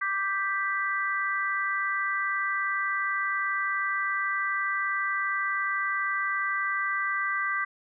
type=chord; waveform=sine; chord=G major; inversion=second; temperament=equal; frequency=1174.7 / 1568 / 1975.5 Hz; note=D6 / G6 / B6; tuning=0 / 0 / 0 cents; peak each=-30 dBFS; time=0.01-7.65 s; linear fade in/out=10 ms; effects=none